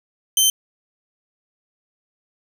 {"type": "tone", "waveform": "15% pulse", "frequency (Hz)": 3098, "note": "G7", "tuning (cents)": -21, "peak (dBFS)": -6, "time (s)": [0.37, 0.5], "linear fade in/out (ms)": 2, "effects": []}